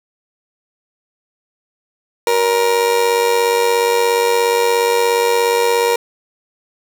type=tone with amplitude modulation; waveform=30% pulse; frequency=471.5 Hz; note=A#4; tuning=20 cents sharp; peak=-7 dBFS; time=2.27-5.96 s; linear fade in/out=2 ms; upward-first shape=sine; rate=97 Hz; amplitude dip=60%; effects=none